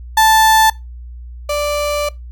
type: tone pair in turn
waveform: 35% pulse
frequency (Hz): 880 / 587.3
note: A5 / D5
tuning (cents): 0 / 0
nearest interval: perfect fifth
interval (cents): 700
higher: first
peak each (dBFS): -6 / -14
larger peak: first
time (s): 0.17-0.7 / 1.49-2.09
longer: second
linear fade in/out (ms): 5
effects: noise-tail reverb RT60 0.2 s tail -21 dB re dry + added 60 Hz sine -29 dBFS peak until 2.31 s